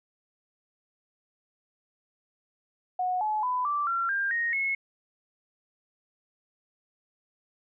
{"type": "tone with pitch steps", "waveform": "sine", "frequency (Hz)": [732, 855.5, 999.9, 1168.7, 1366, 1596.5, 1866, 2181], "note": ["F#5", "A5", "B5", "D6", "F6", "G6", "A#6", "C#7"], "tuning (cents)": [-19, -49, 21, -9, -39, 31, 1, -29], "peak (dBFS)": -25, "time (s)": [2.99, 4.75], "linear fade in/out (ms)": 5, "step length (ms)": 220, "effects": []}